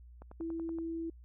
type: click train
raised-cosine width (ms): 1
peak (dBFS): -36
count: 7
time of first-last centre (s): 0.22-0.786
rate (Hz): 10.6
type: tone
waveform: sine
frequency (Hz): 329.6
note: E4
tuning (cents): 0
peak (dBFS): -35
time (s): 0.4-1.1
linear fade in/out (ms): 5
effects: added 60 Hz sine -51 dBFS peak until 1.24 s